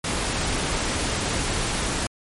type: noise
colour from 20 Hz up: pink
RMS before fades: -25 dBFS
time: 0.04-2.07 s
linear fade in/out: 5 ms
effects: MP3 48 kbps